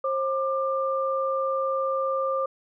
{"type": "tone pair together", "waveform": "sine", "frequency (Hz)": [534.2, 1191], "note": ["C5", "D6"], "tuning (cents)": [36, 24], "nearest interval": "octave + major second", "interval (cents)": 1388, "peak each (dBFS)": [-25, -27], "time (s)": [0.04, 2.46], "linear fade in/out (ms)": 5, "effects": []}